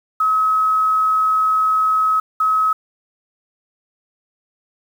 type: tone pair in turn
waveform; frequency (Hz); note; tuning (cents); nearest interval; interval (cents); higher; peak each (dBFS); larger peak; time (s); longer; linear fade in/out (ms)
sine; 1280 / 1280; D#6 / D#6; +49 / +49; unison; 0; neither; -13; neither; 0.2-2.2 / 2.4-2.73; first; 5
effects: 7-bit